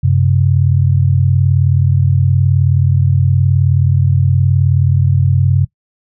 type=tone pair together; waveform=sine; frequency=94.57 / 133.6 Hz; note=F#2 / C3; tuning=+38 / +36 cents; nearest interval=tritone; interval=598 cents; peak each=-11 dBFS; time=0.03-5.65 s; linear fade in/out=10 ms; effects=noise-tail reverb RT60 0.1 s tail -20 dB re dry